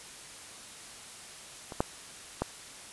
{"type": "clicks", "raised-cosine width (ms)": 1, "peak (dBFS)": [-25, -11, -14], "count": 3, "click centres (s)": [1.722, 1.805, 2.42], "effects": ["white hiss -47 dBFS RMS until 2.92 s", "resampled to 24000 Hz"]}